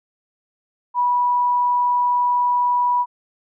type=tone; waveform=sine; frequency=978 Hz; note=B5; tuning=17 cents flat; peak=-15 dBFS; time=0.94-3.06 s; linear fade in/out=50 ms; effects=none